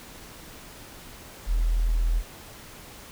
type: tone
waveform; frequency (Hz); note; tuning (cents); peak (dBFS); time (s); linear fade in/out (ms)
sine; 40.97; E1; -10; -20; 1.46-2.23; 50
effects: pink hiss -45 dBFS RMS until 3.11 s